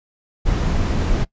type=noise; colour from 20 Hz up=brown; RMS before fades=-18 dBFS; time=0.45-1.25 s; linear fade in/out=20 ms; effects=noise-tail reverb RT60 0.1 s tail -21 dB re dry + resampled to 16000 Hz